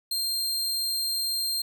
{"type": "tone", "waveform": "sawtooth", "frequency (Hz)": 4186, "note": "C8", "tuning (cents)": 0, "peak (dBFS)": -23, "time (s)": [0.11, 1.62], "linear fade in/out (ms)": 5, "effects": ["10-bit"]}